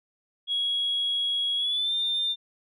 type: tone with pitch glide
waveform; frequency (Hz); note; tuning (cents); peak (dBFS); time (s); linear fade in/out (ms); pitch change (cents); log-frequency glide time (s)
sine; 3322 to 3602; G#7 to A7; 0 to +40; -23; 0.47-2.36; 50; +140; 1.57-1.94
effects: tanh soft clip ceiling -19 dBFS